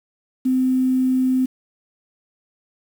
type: tone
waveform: sine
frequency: 257.8 Hz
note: C4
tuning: 26 cents flat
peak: -15 dBFS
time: 0.45-1.46 s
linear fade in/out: 10 ms
effects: 7-bit